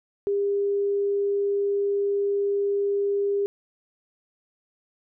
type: tone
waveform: sine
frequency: 402.1 Hz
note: G4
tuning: 44 cents sharp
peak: -21 dBFS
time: 0.27-3.46 s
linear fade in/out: 0 ms
effects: none